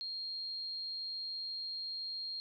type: tone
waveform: sine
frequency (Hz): 4227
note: C8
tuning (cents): +17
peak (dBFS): -38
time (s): 0.01-2.4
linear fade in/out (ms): 0
effects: none